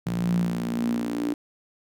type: tone with high-pass filter sweep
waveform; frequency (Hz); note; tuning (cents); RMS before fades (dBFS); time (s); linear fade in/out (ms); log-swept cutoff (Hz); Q
sawtooth; 58.27; A#1; 0; -26; 0.06-1.34; 5; 150 to 300; 9.2
effects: none